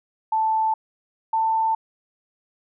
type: tone pair in turn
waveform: sine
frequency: 880 / 890.7 Hz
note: A5 / A5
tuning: 0 / +21 cents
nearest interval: unison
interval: 21 cents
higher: second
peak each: -18 dBFS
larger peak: neither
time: 0.32-0.74 / 1.33-1.75 s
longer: neither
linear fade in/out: 5 ms
effects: none